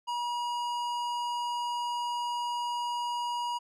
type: tone with tanh clipping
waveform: sine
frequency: 960 Hz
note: B5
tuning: 49 cents flat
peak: -32 dBFS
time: 0.07-3.59 s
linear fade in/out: 20 ms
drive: 15 dB
effects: none